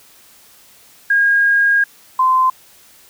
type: tone pair in turn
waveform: sine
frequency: 1628 / 1033.8 Hz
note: G#6 / C6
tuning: -35 / -21 cents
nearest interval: minor sixth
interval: 786 cents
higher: first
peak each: -10 / -10 dBFS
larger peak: neither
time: 1.1-1.84 / 2.19-2.5 s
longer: first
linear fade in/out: 5 ms
effects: white hiss -47 dBFS RMS until 3.09 s